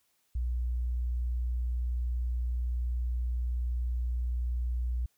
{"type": "tone", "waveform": "sine", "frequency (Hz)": 60.6, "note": "B1", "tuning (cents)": -32, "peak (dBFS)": -28, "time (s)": [0.35, 5.06], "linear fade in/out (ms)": 5, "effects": ["white hiss -73 dBFS RMS until 5.17 s"]}